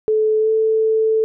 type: tone with pitch glide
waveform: sine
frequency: 433.4 to 440.5 Hz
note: A4 to A4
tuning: -26 to +2 cents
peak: -13 dBFS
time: 0.08-1.24 s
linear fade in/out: 0 ms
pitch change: +28 cents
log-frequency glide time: 0.39-0.5 s
effects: none